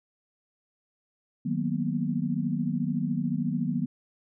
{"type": "chord", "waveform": "sine", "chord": "B major seventh", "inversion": "first", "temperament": "equal", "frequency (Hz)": [155.56, 185, 233.1, 246.9], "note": ["D#3", "F#3", "A#3", "B3"], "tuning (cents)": [0, 0, 0, 0], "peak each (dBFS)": -31, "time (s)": [1.45, 3.86], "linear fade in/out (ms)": 10, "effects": []}